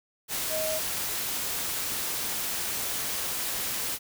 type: tone in noise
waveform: sine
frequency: 629 Hz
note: D#5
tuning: 19 cents sharp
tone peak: -29 dBFS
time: 0.49-0.81 s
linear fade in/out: 50 ms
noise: white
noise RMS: -31 dBFS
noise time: 0.28-3.99 s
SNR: -1 dB
effects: none